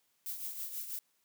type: noise with tremolo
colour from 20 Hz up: violet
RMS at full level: -38 dBFS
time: 0.26-0.99 s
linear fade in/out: 0 ms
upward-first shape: triangle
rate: 6.2 Hz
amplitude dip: 65%
effects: white hiss -75 dBFS RMS until 1.24 s + high-pass 100 Hz 12 dB/octave